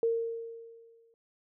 sine tone with exponential decay, 459.2 Hz, A#4, 26 cents flat, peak -23 dBFS, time 0.03-1.14 s, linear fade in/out 1 ms, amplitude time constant 240 ms, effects none

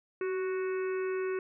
harmonic tone with a mistuned harmonic, 370 Hz, F#4, in tune, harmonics 1 / 3 / 4 / 5 / 6 / 7, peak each -30 / -44 / -44 / -48 / -50 / -49 dBFS, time 0.21-1.39 s, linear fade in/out 2 ms, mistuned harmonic 1, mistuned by +31 cents, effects none

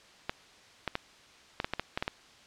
clicks, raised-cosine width 0.3 ms, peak -14 dBFS, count 10, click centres 0.295 / 0.877 / 0.954 / 1.601 / 1.645 / 1.736 / 1.796 / 1.975 / 2.025 / 2.079 s, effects white hiss -56 dBFS RMS until 2.46 s + low-pass 5000 Hz 12 dB/octave

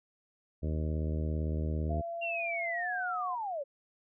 harmonic tone, 77.78 Hz, D#2, in tune, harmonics 1 / 2 / 3 / 4 / 5 / 6 / 7 / 8, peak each -31 / -37 / -41 / -43 / -45 / -47 / -48 / -49 dBFS, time 0.62-2.02 s, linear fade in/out 20 ms
sine tone with pitch glide, 678 to 726.7 Hz, E5 to F#5, +49 to -31 cents, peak -35 dBFS, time 1.89-3.36 s, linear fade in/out 20 ms, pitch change +120 cents, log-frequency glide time 2.72-2.89 s
sine linear sweep, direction down, 2794 to 528 Hz, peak -33 dBFS, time 2.21-3.64 s, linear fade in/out 20 ms
effects none

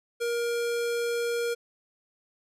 square tone, 471.7 Hz, A#4, 20 cents sharp, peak -27 dBFS, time 0.2-1.55 s, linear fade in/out 20 ms, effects resampled to 32000 Hz + 11-bit

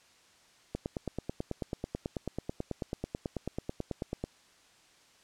click train, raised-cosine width 2 ms, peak -20 dBFS, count 33, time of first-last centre 0.75-4.24 s, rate 9.17 Hz, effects white hiss -62 dBFS RMS until 5.23 s + low-pass 7000 Hz 12 dB/octave

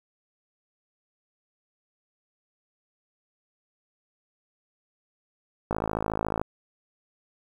click train, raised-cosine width 1 ms, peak -13 dBFS, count 39, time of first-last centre 5.71-6.415 s, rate 53.9 Hz, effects 8-bit

